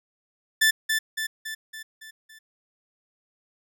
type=tone with echo; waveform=sawtooth; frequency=1760 Hz; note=A6; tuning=in tune; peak=-13 dBFS; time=0.61-0.71 s; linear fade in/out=10 ms; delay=280 ms; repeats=6; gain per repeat=-5 dB; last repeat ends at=2.39 s; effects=none